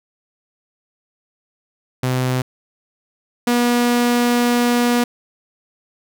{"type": "tone pair in turn", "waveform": "sawtooth", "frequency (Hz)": [127.8, 241.3], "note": ["C3", "B3"], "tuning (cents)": [-40, -40], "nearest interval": "major seventh", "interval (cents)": 1100, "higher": "second", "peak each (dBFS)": [-13, -10], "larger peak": "second", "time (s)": [[2.03, 2.42], [3.47, 5.04]], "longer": "second", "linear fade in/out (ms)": 5, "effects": []}